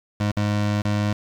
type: tone with dropouts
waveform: 25% pulse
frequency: 103.83 Hz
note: G#2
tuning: in tune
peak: -16 dBFS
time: 0.2-1.13 s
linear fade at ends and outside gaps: 5 ms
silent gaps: 0.317-0.367 / 0.82-0.85 s
effects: low-pass 6000 Hz 12 dB/octave + 7-bit